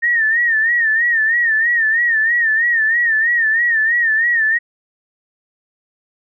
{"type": "tone with vibrato", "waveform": "sine", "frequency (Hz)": 1831, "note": "A#6", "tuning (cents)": -32, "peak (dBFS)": -12, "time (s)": [0.02, 4.59], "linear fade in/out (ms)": 20, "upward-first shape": "sine", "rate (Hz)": 3.1, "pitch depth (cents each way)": 90, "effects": []}